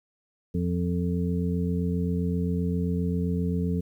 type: harmonic tone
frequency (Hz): 87.6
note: F2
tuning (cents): +6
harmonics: 1 / 2 / 3 / 5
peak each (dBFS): -29 / -26 / -33 / -34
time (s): 0.54-3.81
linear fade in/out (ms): 10
effects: 10-bit